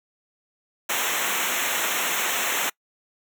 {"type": "noise with comb filter", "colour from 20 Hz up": "pink", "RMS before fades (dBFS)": -25, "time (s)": [0.89, 2.7], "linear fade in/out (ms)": 10, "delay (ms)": 0.21, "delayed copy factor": -1, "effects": ["noise-tail reverb RT60 0.1 s tail -25 dB re dry", "high-pass 200 Hz 12 dB/octave"]}